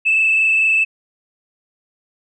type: tone with frequency modulation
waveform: sine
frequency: 2625 Hz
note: E7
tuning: 8 cents flat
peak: -11 dBFS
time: 0.05-0.85 s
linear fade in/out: 20 ms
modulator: 24.6 Hz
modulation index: 1.8
effects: tanh soft clip ceiling -7 dBFS